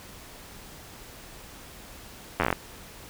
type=slowing click train; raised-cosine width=0.5 ms; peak=-8 dBFS; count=9; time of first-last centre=2.4-2.528 s; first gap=10 ms; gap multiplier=1.13; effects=pink hiss -46 dBFS RMS until 3.09 s